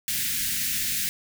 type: band-stop noise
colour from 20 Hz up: white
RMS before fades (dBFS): -27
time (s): 0.08-1.09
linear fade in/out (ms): 0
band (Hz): 280 to 1600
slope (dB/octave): 48
effects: none